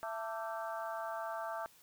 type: harmonic tone with a mistuned harmonic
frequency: 222.7 Hz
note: A3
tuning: 21 cents sharp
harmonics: 3 / 4 / 5 / 6 / 7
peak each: -41 / -43 / -45 / -47 / -48 dBFS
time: 0.03-1.66 s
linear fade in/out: 0 ms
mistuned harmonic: 5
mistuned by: +80 cents
effects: white hiss -63 dBFS RMS until 1.82 s